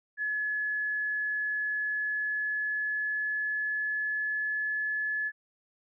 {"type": "tone with pitch glide", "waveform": "sine", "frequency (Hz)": [1705, 1714.9], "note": ["G#6", "A6"], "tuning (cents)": [45, -45], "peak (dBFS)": -28, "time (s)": [0.17, 5.32], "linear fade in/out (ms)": 50, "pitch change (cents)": 10, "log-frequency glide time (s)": [1.74, 4.73], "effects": []}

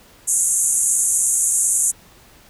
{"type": "band-pass noise", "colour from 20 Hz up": "pink", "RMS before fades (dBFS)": -18, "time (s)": [0.27, 1.92], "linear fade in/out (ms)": 20, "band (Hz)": [6600, 11000], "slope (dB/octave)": 96, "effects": ["pink hiss -49 dBFS RMS until 2.49 s"]}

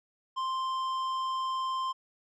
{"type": "tone with tanh clipping", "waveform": "sine", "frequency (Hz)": 1046.5, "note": "C6", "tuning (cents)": 0, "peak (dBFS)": -31, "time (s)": [0.36, 1.93], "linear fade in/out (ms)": 20, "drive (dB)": 10, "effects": []}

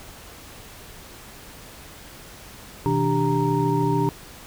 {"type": "tone cluster", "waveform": "sine", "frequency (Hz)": [127.6, 161.2, 294.6, 393.2, 931], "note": ["C3", "E3", "D4", "G4", "A#5"], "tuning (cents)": [-43, -38, 6, 5, -2], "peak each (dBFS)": -25, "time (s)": [2.86, 4.09], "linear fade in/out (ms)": 0, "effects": ["pink hiss -43 dBFS RMS until 4.46 s"]}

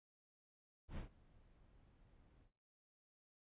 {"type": "noise with ADSR envelope", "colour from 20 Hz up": "brown", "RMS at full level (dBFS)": -44, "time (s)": [0.88, 2.52], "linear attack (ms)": 94, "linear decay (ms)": 110, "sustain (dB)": -24, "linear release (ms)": 94, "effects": ["noise-tail reverb RT60 0.6 s tail -22 dB re dry", "resampled to 8000 Hz"]}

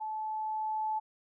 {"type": "tone with level ramp", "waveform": "sine", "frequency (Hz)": 867, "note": "A5", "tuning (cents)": -26, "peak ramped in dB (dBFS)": [-34, -29], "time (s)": [0, 1], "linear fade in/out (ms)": 20, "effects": []}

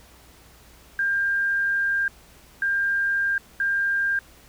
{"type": "tone bursts at uneven times", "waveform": "sine", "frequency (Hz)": 1598, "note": "G6", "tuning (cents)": 33, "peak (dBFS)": -20, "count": 3, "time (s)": [[0.99, 2.08], [2.62, 3.38], [3.6, 4.19]], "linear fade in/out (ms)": 2, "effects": ["added 60 Hz sine -55 dBFS peak until 4.48 s", "pink hiss -52 dBFS RMS until 4.48 s"]}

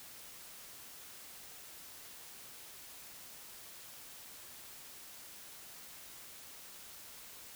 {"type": "silence", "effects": ["white hiss -52 dBFS RMS until 7.55 s"]}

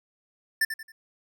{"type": "tone with echo", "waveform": "square", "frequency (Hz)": 1776, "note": "A6", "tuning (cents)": 16, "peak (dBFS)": -21, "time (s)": [0.61, 0.65], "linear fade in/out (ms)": 5, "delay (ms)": 90, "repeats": 3, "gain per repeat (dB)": -9, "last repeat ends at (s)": 0.92, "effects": []}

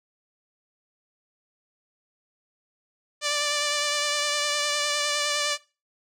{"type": "tone with vibrato", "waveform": "5% pulse", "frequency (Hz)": 587.3, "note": "D5", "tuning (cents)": 0, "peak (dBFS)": -12, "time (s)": [3.21, 5.58], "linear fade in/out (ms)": 50, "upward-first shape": "triangle", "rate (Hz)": 9.8, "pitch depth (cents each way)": 24, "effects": ["noise-tail reverb RT60 0.3 s tail -20 dB re dry", "low-pass 10000 Hz 12 dB/octave"]}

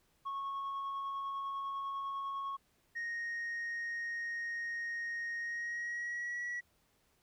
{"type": "tone with tremolo", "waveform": "sine", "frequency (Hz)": 1100, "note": "C#6", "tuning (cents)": -14, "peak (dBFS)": -33, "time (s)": [0.25, 2.57], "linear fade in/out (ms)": 20, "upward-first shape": "sine", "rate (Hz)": 10, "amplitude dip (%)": 25}
{"type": "tone with pitch glide", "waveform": "sine", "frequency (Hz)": [1864.7, 1932.7], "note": ["A#6", "B6"], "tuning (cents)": [0, -38], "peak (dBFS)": -34, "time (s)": [2.95, 6.61], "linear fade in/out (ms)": 20, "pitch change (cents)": 62, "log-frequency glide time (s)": [5.39, 6.43]}
{"effects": ["tanh soft clip ceiling -35 dBFS", "pink hiss -73 dBFS RMS until 7.22 s"]}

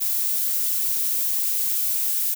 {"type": "noise", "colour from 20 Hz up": "violet", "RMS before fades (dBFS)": -23, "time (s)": [0, 2.35], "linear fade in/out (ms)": 20, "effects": []}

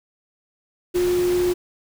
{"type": "tone in noise", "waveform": "sine", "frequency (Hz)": 357.1, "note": "F4", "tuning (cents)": 39, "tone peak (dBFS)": -17, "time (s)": [0.94, 1.54], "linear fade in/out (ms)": 20, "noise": "pink", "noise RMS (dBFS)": -32, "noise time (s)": [0.94, 1.54], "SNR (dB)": 12, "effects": []}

